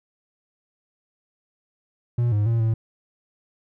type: tone with pitch steps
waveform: triangle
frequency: 119.8 / 104.1 / 115.4 / 112.1 Hz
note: A#2 / G#2 / A#2 / A2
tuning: +48 / +5 / -17 / +33 cents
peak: -16 dBFS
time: 2.18-2.74 s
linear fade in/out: 5 ms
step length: 140 ms
effects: none